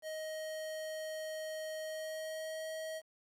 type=tone with pitch glide; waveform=square; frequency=627 to 635.4 Hz; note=D#5 to D#5; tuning=+13 to +36 cents; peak=-40 dBFS; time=0.02-3.02 s; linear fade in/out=50 ms; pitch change=+23 cents; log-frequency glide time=1.8-2.7 s; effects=resampled to 32000 Hz + 11-bit